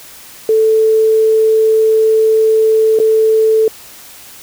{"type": "tone with dropouts", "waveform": "sine", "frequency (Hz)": 440, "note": "A4", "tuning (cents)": 0, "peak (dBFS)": -7, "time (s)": [0.49, 3.68], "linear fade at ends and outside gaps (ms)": 2, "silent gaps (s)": [2.989, 2.999], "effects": ["white hiss -36 dBFS RMS until 4.42 s"]}